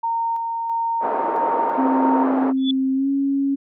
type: tone with tremolo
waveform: sine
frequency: 920 Hz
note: A#5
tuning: 23 cents flat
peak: -19 dBFS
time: 0.03-2.24 s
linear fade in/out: 10 ms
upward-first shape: square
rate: 1.5 Hz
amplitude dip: 30%
type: band-pass noise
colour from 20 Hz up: white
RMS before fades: -24 dBFS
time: 1-2.53 s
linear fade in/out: 50 ms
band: 300 to 1000 Hz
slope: 24 dB/octave
type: tone with pitch glide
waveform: sine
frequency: 264.9 to 276.1 Hz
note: C4 to C#4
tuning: +22 to -7 cents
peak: -17 dBFS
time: 1.77-3.56 s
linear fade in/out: 20 ms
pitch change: +71 cents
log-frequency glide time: 2.94-3.09 s
type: tone with exponential growth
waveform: sine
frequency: 3451 Hz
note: A7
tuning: 34 cents flat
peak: -18 dBFS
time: 2.57-2.71 s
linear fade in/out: 5 ms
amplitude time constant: 30 ms
effects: none